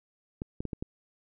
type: clicks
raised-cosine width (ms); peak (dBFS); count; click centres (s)
3; -21; 5; 0.419 / 0.605 / 0.653 / 0.732 / 0.825
effects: none